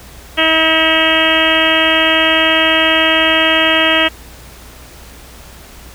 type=harmonic tone with a mistuned harmonic; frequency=320 Hz; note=D#4; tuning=49 cents sharp; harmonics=1 / 2 / 3 / 4 / 5 / 6 / 7 / 8 / 9 / 10; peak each=-19 / -17 / -23 / -20 / -20 / -17 / -20 / -18 / -17 / -17 dBFS; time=0.37-4.09 s; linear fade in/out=20 ms; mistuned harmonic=8; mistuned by=+33 cents; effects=added 60 Hz sine -38 dBFS peak until 5.94 s + pink hiss -38 dBFS RMS until 5.94 s